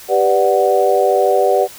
sine chord, G major seventh, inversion none, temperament equal, 392 / 493.9 / 587.3 / 740 Hz, G4 / B4 / D5 / F#5, 0 / 0 / 0 / 0 cents, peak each -16 dBFS, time 0.08-1.68 s, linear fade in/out 50 ms, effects white hiss -37 dBFS RMS until 1.78 s

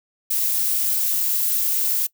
violet noise, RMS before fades -21 dBFS, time 0.3-2.07 s, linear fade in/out 10 ms, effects noise-tail reverb RT60 0.1 s tail -22 dB re dry

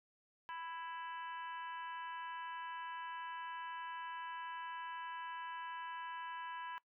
harmonic tone with a mistuned harmonic, 330.4 Hz, E4, 4 cents sharp, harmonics 3 / 4 / 5 / 6 / 7 / 8 / 9, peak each -45 / -58 / -50 / -62 / -62 / -59 / -58 dBFS, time 0.49-6.78 s, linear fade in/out 0 ms, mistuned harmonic 9, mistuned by +17 cents, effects noise-tail reverb RT60 0.1 s tail -20 dB re dry

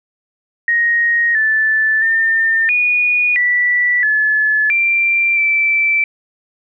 sine tone with pitch steps, 1873 / 1754 / 1806 / 2456 / 1961 / 1721 / 2363 / 2329 Hz, A#6 / A6 / A6 / D#7 / B6 / A6 / D7 / D7, +8 / -6 / +45 / -23 / -13 / -39 / +10 / -15 cents, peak -11 dBFS, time 0.68-6.04 s, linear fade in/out 2 ms, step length 670 ms, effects none

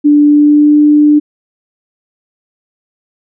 sine tone with pitch glide, 293.7 to 297.3 Hz, D4 to D4, 0 to +21 cents, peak -3 dBFS, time 0.04-1.2 s, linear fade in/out 20 ms, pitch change +21 cents, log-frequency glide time 0.25-0.76 s, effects none

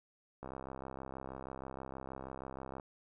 click train, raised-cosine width 1 ms, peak -30 dBFS, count 158, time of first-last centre 0.43-2.798 s, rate 66.3 Hz, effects none

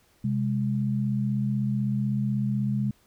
sine tone pair together, 129.52 / 205.6 Hz, C3 / G#3, -17 / -17 cents, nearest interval minor sixth, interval 800 cents, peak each -26 dBFS, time 0.24-2.91 s, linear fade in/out 5 ms, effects pink hiss -63 dBFS RMS until 3.06 s

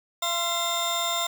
30% pulse tone cluster, 682 / 1041 / 3639 Hz, F5 / C6 / A#7, -41 / -9 / -42 cents, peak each -27 / -28 / -25 dBFS, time 0.22-1.27 s, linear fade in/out 5 ms, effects none

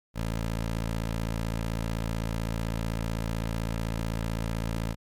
15% pulse tone, 55.8 Hz, A1, 25 cents sharp, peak -22 dBFS, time 0.14-4.96 s, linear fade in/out 50 ms, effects MP3 96 kbps

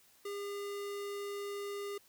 square tone, 404.3 Hz, G#4, 46 cents flat, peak -39 dBFS, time 0.25-1.98 s, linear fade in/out 5 ms, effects white hiss -65 dBFS RMS until 2.08 s

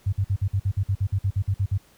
sine tone bursts, 97.8 Hz, G2, 4 cents flat, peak -19 dBFS, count 15, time 0.06-1.779 s, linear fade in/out 10 ms, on 67 ms, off 51 ms, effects pink hiss -57 dBFS RMS until 1.97 s

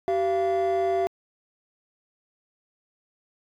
triangle tone pair together, 384.8 / 685.6 Hz, G4 / F5, -32 / -32 cents, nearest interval minor seventh, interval 1000 cents, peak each -21 dBFS, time 0.08-1.07 s, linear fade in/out 0 ms, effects tanh soft clip ceiling -16 dBFS

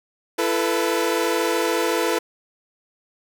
sawtooth chord, E suspended fourth, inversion none, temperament equal with one note detuned, 336.2 / 440 / 493.9 Hz, E4 / A4 / B4, +34 / 0 / 0 cents, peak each -20 dBFS, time 0.38-2.19 s, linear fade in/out 10 ms, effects none

